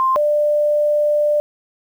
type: tone pair in turn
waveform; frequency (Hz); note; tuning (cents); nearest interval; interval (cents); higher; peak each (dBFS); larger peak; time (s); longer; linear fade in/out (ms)
sine; 1049 / 593.9; C6 / D5; +4 / +19; minor seventh; 985; first; -13; neither; 0-0.16 / 0.16-1.4; second; 0
effects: 8-bit